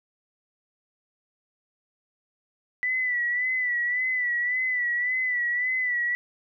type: tone with vibrato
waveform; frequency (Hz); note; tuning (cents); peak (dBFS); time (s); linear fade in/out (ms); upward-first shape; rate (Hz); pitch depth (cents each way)
sine; 1975.5; B6; 0; -23; 2.83-6.15; 0; sine; 1.8; 53
effects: none